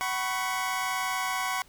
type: chord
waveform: 25% pulse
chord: F# suspended fourth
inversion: none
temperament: equal with one note detuned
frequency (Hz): 752.5 / 987.8 / 1108.7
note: F#5 / B5 / C#6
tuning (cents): +29 / 0 / 0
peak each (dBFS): -29 / -29 / -28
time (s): 0.01-1.62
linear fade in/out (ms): 0
effects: pink hiss -57 dBFS RMS until 1.68 s